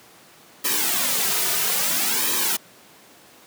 white noise with flanger, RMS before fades -22 dBFS, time 0.64-2.57 s, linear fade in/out 10 ms, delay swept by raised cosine 1.4 to 3.7 ms, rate 0.6 Hz, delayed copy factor -0.85, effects pink hiss -49 dBFS RMS until 3.46 s + high-pass 200 Hz 12 dB/octave

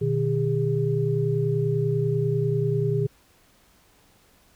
sine tone cluster, 121.7 / 151.9 / 406 Hz, B2 / D#3 / G#4, -25 / -41 / -39 cents, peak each -25 dBFS, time 0.01-3.07 s, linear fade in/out 10 ms, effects pink hiss -59 dBFS RMS until 4.55 s

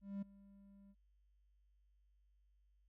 triangle tone with ADSR envelope, 198.5 Hz, G3, 22 cents sharp, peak -37 dBFS, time 0.01-0.95 s, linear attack 210 ms, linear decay 10 ms, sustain -21 dB, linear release 46 ms, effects added 50 Hz sine -70 dBFS peak until 2.88 s

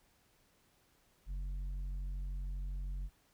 sine tone with tanh clipping, 46.37 Hz, F#1, 5 cents sharp, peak -38 dBFS, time 1.26-3.1 s, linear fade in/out 50 ms, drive 6 dB, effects pink hiss -71 dBFS RMS until 3.33 s

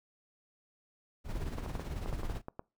brown noise with tremolo, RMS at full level -35 dBFS, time 1.24-2.42 s, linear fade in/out 50 ms, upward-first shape sine, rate 18 Hz, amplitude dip 55%
clicks, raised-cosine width 1 ms, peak -26 dBFS, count 10, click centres 1.584 / 1.662 / 1.753 / 1.796 / 2.06 / 2.128 / 2.233 / 2.298 / 2.484 / 2.594 s
effects noise-tail reverb RT60 0.3 s tail -25 dB re dry

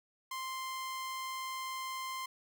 sawtooth tone, 1046.5 Hz, C6, in tune, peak -34 dBFS, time 0.31-2.26 s, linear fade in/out 5 ms, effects none

